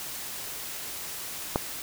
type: click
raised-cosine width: 1 ms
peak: -9 dBFS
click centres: 1.559 s
effects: white hiss -37 dBFS RMS until 1.82 s